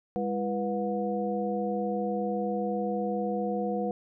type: tone cluster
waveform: sine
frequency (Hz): 202.7 / 334.4 / 490 / 725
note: G#3 / E4 / B4 / F#5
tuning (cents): -42 / +25 / -14 / -35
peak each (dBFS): -31 / -37 / -31 / -34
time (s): 0.16-3.91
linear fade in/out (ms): 0
effects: none